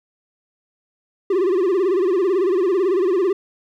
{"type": "tone with vibrato", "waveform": "triangle", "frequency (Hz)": 371.8, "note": "F#4", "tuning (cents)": 8, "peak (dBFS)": -13, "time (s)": [1.3, 3.33], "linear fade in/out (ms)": 5, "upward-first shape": "sine", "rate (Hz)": 18, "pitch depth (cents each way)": 140, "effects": []}